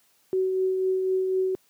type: tone with tremolo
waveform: sine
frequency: 375.8 Hz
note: F#4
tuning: 27 cents sharp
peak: -20 dBFS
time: 0.33-1.55 s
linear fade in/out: 0 ms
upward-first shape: triangle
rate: 4 Hz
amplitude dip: 35%
effects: white hiss -64 dBFS RMS until 1.69 s + high-pass 100 Hz 12 dB/octave